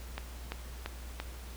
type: click train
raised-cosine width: 0.3 ms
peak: -20 dBFS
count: 4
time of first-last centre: 0.18-1.2 s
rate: 2.94 Hz
effects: added 60 Hz sine -42 dBFS peak until 1.56 s + pink hiss -51 dBFS RMS until 1.56 s